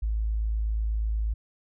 sine tone, 54.1 Hz, A1, 29 cents flat, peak -24 dBFS, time 0.02-1.34 s, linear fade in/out 10 ms, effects none

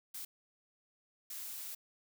blue noise bursts at uneven times, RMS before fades -44 dBFS, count 2, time 0.14-0.25 / 1.3-1.75 s, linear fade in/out 5 ms, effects none

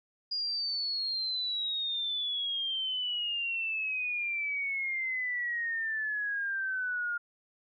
sine exponential sweep, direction down, 4874 to 1412 Hz, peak -30 dBFS, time 0.31-7.18 s, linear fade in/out 10 ms, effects none

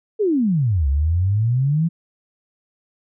sine exponential two-way sweep, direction down then up, 450 to 66.6 to 171.3 Hz, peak -15 dBFS, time 0.19-1.89 s, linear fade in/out 20 ms, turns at 0.88 s, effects none

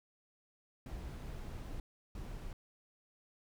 brown noise bursts at uneven times, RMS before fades -44 dBFS, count 2, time 0.86-1.8 / 2.15-2.53 s, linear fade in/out 2 ms, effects none

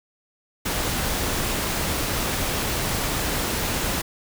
pink noise, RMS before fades -25 dBFS, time 0.65-4.02 s, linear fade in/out 10 ms, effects none

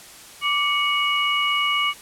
sine tone cluster, 1166 / 2228 / 2906 Hz, D6 / C#7 / F#7, -13 / +8 / -32 cents, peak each -23 dBFS, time 0.41-1.94 s, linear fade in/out 50 ms, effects white hiss -43 dBFS RMS until 2.01 s + low-pass 11000 Hz 12 dB/octave

